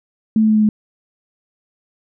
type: tone with pitch steps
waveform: sine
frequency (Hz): 219.2 / 217.6 / 215.9 / 214.3 / 212.7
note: A3 / A3 / A3 / A3 / G#3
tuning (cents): -6 / -19 / -33 / -45 / +42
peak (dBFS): -10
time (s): 0.36-0.69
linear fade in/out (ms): 2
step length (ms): 66
effects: none